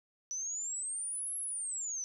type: exponential two-way sweep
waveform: sine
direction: up then down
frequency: 5920 to 11260 to 5920 Hz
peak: -35 dBFS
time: 0.31-2.04 s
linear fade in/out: 0 ms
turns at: 1.37 s
effects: none